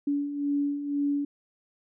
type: beating tone pair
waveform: sine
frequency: 284.4 / 286.4 Hz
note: C#4 / D4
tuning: +45 / -43 cents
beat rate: 2 Hz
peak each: -33 / -26 dBFS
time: 0.07-1.25 s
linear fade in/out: 5 ms
effects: none